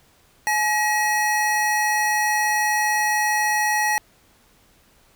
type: tone pair together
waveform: square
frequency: 849 / 1905.9 Hz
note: G#5 / A#6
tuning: +38 / +38 cents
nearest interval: octave + major second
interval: 1400 cents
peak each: -22 dBFS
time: 0.47-3.98 s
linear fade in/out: 0 ms
effects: pink hiss -57 dBFS RMS until 5.15 s